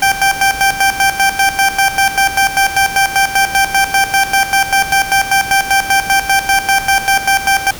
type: tone with tremolo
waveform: 20% pulse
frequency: 784 Hz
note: G5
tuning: in tune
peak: -3 dBFS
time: 0.02-7.71 s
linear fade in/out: 5 ms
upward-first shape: square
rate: 5.1 Hz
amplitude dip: 75%
effects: pink hiss -29 dBFS RMS until 7.79 s